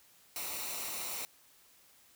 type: noise with comb filter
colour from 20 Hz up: white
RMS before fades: -39 dBFS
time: 0.36-1.25 s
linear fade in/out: 0 ms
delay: 0.61 ms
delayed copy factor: -0.55
effects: white hiss -63 dBFS RMS until 2.15 s

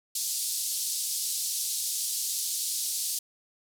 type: band-pass noise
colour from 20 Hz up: white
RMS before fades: -31 dBFS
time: 0.15-3.19 s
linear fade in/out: 5 ms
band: 4100 to 12000 Hz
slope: 24 dB/octave
effects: none

